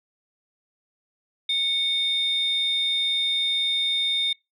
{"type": "tone pair together", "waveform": "sine", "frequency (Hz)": [2216, 3642], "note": ["C#7", "A#7"], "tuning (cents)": [-1, -41], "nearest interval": "major sixth", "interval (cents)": 860, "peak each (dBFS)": [-29, -20], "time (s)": [1.49, 4.33], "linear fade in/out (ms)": 5, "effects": ["noise-tail reverb RT60 0.2 s tail -24 dB re dry", "tanh soft clip ceiling -17 dBFS"]}